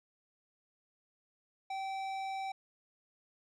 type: tone with tanh clipping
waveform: triangle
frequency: 773 Hz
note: G5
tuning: 24 cents flat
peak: -38 dBFS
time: 1.7-2.52 s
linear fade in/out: 5 ms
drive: 18 dB
effects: none